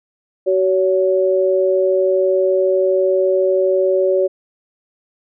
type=tone pair together; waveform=sine; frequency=377.3 / 564 Hz; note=F#4 / C#5; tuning=+34 / +30 cents; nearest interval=perfect fifth; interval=696 cents; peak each=-15 dBFS; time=0.46-4.28 s; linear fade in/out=20 ms; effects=none